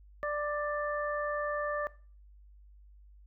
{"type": "harmonic tone", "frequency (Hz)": 590, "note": "D5", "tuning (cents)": 8, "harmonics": [1, 2, 3], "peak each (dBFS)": [-33, -36, -38], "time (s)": [0.23, 1.87], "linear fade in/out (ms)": 0, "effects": ["noise-tail reverb RT60 0.4 s tail -19 dB re dry", "added 50 Hz sine -53 dBFS peak until 3.26 s"]}